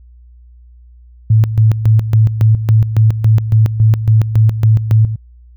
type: tone with tremolo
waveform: sine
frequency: 110 Hz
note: A2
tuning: in tune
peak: -5 dBFS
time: 1.3-5.16 s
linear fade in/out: 5 ms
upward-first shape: square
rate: 3.6 Hz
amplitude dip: 70%
effects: added 60 Hz sine -38 dBFS peak until 5.56 s